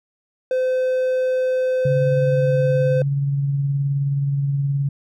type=tone; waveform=triangle; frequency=513 Hz; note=C5; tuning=34 cents flat; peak=-15 dBFS; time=0.51-3.02 s; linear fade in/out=2 ms
type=tone with tremolo; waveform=sine; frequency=140 Hz; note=C#3; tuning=18 cents sharp; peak=-16 dBFS; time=1.85-4.89 s; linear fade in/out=5 ms; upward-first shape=triangle; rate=19 Hz; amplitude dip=35%
effects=none